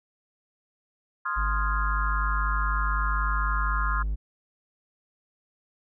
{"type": "chord", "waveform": "sine", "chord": "F minor seventh", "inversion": "second", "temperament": "equal", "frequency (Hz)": [1046.5, 1244.5, 1396.9, 1661.2], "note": ["C6", "Eb6", "F6", "Ab6"], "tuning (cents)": [0, 0, 0, 0], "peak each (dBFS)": [-31, -31, -31, -35], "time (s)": [1.25, 4.03], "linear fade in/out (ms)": 10}
{"type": "tone", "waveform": "triangle", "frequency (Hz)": 52, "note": "G#1", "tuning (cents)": 3, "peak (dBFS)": -23, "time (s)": [1.36, 4.16], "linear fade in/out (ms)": 20}
{"effects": []}